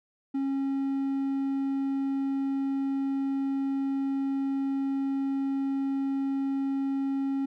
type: tone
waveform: triangle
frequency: 272.8 Hz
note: C#4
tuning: 28 cents flat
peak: -24 dBFS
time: 0.34-7.46 s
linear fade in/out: 10 ms
effects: none